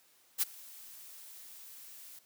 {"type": "noise with ADSR envelope", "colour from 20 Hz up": "blue", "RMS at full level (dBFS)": -27, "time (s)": [0.38, 2.19], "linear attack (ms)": 41, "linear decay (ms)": 19, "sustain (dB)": -24, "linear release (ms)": 4, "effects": ["white hiss -66 dBFS RMS until 2.25 s", "high-pass 150 Hz 12 dB/octave"]}